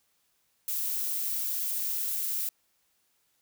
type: noise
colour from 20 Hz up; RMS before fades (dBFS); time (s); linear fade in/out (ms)
violet; -31; 0.68-2.49; 2
effects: white hiss -72 dBFS RMS until 3.41 s